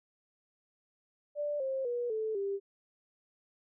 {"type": "tone with pitch steps", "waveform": "sine", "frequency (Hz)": [587.3, 532.4, 482.6, 437.4, 396.5], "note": ["D5", "C5", "B4", "A4", "G4"], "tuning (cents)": [0, 30, -40, -10, 20], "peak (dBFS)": -31, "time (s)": [1.35, 2.6], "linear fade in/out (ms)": 50, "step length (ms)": 250, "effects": []}